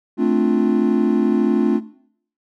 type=chord; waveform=triangle; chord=D minor seventh; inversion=second; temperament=equal; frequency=220 / 261.6 / 293.7 / 349.2 Hz; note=A3 / C4 / D4 / F4; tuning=0 / 0 / 0 / 0 cents; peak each=-18 dBFS; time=0.17-1.81 s; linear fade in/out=50 ms; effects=noise-tail reverb RT60 0.6 s tail -17 dB re dry